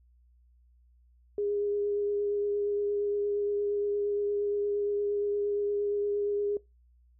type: tone with vibrato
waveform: sine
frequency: 409.4 Hz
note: G#4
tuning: 25 cents flat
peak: -27 dBFS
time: 1.38-6.57 s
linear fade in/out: 2 ms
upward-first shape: triangle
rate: 8.6 Hz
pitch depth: 16 cents each way
effects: noise-tail reverb RT60 0.2 s tail -21 dB re dry + added 60 Hz sine -59 dBFS peak until 7.19 s